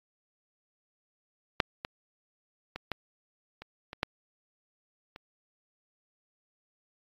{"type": "clicks", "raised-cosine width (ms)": 0.3, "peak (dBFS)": [-6, -18, -21, -15, -27, -24, -11, -28], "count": 8, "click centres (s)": [1.602, 1.849, 2.76, 2.917, 3.62, 3.931, 4.031, 5.161], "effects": ["AAC 32 kbps"]}